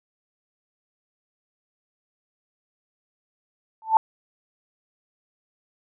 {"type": "tone with exponential growth", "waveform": "sine", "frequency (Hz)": 884, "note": "A5", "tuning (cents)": 8, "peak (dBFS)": -8, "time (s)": [3.82, 3.97], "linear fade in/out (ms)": 1, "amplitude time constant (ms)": 32, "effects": []}